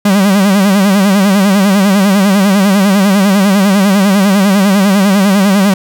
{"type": "tone with vibrato", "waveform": "45% pulse", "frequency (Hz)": 197.3, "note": "G3", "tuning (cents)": 11, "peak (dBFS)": -6, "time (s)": [0.05, 5.74], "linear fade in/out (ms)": 5, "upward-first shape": "sine", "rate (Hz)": 10, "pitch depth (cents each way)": 91, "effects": []}